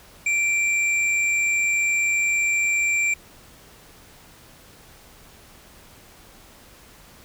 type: tone pair together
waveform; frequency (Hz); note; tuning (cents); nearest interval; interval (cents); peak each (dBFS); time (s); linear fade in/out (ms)
sine; 2349 / 7383; D7 / A#8; 0 / -18; octave + minor sixth; 1982; -18 / -27; 0.26-3.14; 5
effects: tanh soft clip ceiling -14 dBFS + pink hiss -49 dBFS RMS until 7.24 s